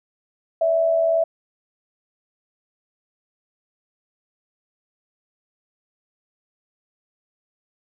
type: tone pair together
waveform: sine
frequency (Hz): 576 / 658.3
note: D5 / E5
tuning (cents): -34 / -3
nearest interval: major second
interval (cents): 231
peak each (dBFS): -27 / -16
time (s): 0.61-1.24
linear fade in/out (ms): 5
effects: none